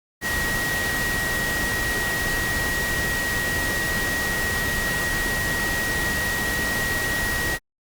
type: tone in noise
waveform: sine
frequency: 1900 Hz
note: A#6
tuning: 33 cents sharp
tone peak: -24 dBFS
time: 0.21-7.59 s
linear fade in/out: 50 ms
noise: pink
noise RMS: -27 dBFS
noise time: 0.21-7.59 s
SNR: 0 dB
effects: Opus 48 kbps